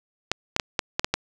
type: clicks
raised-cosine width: 0.2 ms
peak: -4 dBFS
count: 7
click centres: 0.316 / 0.564 / 0.598 / 0.792 / 0.995 / 1.045 / 1.14 s
effects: none